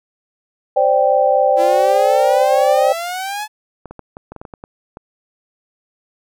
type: chord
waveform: sine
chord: C suspended second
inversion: none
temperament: equal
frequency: 523.3 / 587.3 / 784 Hz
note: C5 / D5 / G5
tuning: 0 / 0 / 0 cents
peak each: -15 dBFS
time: 0.76-2.93 s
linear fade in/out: 10 ms
type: exponential sweep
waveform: sawtooth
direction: up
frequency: 329.6 to 866 Hz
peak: -18 dBFS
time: 1.56-3.48 s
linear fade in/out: 50 ms
type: clicks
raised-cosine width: 1 ms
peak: -19 dBFS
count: 11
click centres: 3.857 / 3.91 / 3.993 / 4.169 / 4.32 / 4.363 / 4.415 / 4.452 / 4.538 / 4.639 / 4.971 s
effects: none